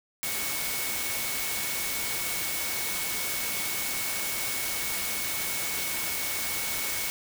sine tone in noise, 2217 Hz, C#7, in tune, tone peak -37 dBFS, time 0.23-7.1 s, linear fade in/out 0 ms, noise white, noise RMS -31 dBFS, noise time 0.23-7.1 s, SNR -9 dB, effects none

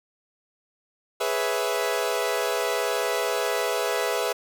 sawtooth chord, C# minor seventh, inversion second, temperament equal, 415.3 / 493.9 / 554.4 / 659.3 Hz, G#4 / B4 / C#5 / E5, 0 / 0 / 0 / 0 cents, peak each -25 / -24 / -29 / -25 dBFS, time 1.2-4.33 s, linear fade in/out 10 ms, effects none

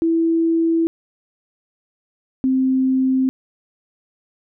sine tone pair in turn, 329.6 / 261.6 Hz, E4 / C4, 0 / 0 cents, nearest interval major third, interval 400 cents, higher first, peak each -14 / -14 dBFS, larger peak neither, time 0.02-0.87 / 2.44-3.29 s, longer neither, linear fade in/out 0 ms, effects none

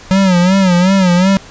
square tone with vibrato, 185 Hz, F#3, in tune, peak -8 dBFS, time 0.11-1.37 s, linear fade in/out 0 ms, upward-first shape sine, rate 2.7 Hz, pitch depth 100 cents each way, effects pink hiss -36 dBFS RMS until 1.5 s + resampled to 16000 Hz

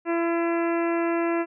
harmonic tone, 337.2 Hz, E4, 39 cents sharp, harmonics 1 / 2 / 3 / 4 / 5 / 6 / 7 / 8, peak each -23 / -29 / -33 / -35 / -37 / -39 / -40 / -41 dBFS, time 0.05-1.46 s, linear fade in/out 50 ms, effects none

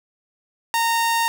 sawtooth tone, 922 Hz, A#5, 19 cents flat, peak -14 dBFS, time 0.74-1.28 s, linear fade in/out 0 ms, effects 8-bit

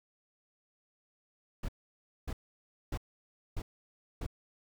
brown noise bursts, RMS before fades -35 dBFS, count 5, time 1.63-4.265 s, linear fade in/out 5 ms, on 55 ms, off 590 ms, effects none

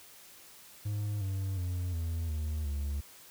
triangle tone with pitch steps, 103.83 / 96.32 / 89.35 / 82.89 / 76.89 / 71.33 Hz, G#2 / G2 / F2 / E2 / D#2 / D2, 0 / -30 / +40 / +10 / -20 / -50 cents, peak -29 dBFS, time 0.85-3.01 s, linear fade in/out 10 ms, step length 360 ms, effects white hiss -54 dBFS RMS until 3.3 s

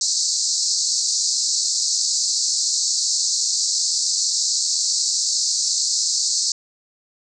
pink band-pass noise, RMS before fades -21 dBFS, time 0.01-6.52 s, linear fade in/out 2 ms, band 4200 to 7900 Hz, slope 96 dB/octave, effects none

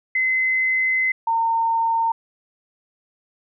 sine tone pair in turn, 2048 / 912.3 Hz, C7 / A#5, -38 / -38 cents, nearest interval octave + major second, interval 1400 cents, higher first, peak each -17 dBFS, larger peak neither, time 0.15-1.12 / 1.27-2.12 s, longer first, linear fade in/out 5 ms, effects none

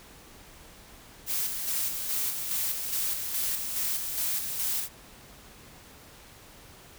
blue noise with tremolo, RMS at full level -29 dBFS, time 1.26-4.89 s, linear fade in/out 50 ms, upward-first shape square, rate 2.4 Hz, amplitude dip 40%, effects pink hiss -51 dBFS RMS until 6.98 s

